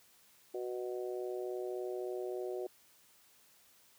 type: harmonic tone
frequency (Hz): 123.47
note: B2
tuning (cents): 0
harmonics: 3 / 4 / 5 / 6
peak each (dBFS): -38 / -44 / -45 / -50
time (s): 0.54-2.67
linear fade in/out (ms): 5
effects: white hiss -65 dBFS RMS until 3.98 s + high-pass 60 Hz 12 dB/octave